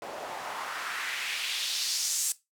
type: noise with band-pass filter sweep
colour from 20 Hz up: white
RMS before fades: -33 dBFS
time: 0.02-2.32 s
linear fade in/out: 0 ms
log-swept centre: 520 to 8000 Hz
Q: 2
effects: noise-tail reverb RT60 0.2 s tail -17 dB re dry